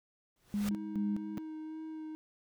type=noise with exponential growth; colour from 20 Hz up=pink; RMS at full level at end=-39 dBFS; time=0.36-0.69 s; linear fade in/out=2 ms; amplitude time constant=71 ms
type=tone with tremolo; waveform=sine; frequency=205 Hz; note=G#3; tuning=22 cents flat; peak=-30 dBFS; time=0.54-1.38 s; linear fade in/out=0 ms; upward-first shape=square; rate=2.4 Hz; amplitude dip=70%
type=tone with vibrato; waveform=triangle; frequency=314.4 Hz; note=D#4; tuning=18 cents sharp; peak=-38 dBFS; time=0.71-2.15 s; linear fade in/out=0 ms; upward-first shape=sine; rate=2 Hz; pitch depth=14 cents each way
effects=none